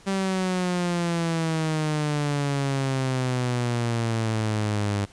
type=exponential sweep; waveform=sawtooth; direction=down; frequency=195.5 to 100.4 Hz; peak=-19 dBFS; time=0.06-5.06 s; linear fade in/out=20 ms; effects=pink hiss -52 dBFS RMS until 5.12 s + resampled to 22050 Hz